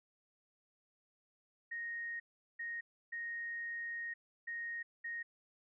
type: tone bursts at uneven times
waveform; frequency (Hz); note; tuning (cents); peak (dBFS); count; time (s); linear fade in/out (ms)
sine; 1864.7; A#6; 0; -39; 5; 1.71-2.2 / 2.59-2.81 / 3.12-4.14 / 4.47-4.83 / 5.04-5.23; 10
effects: none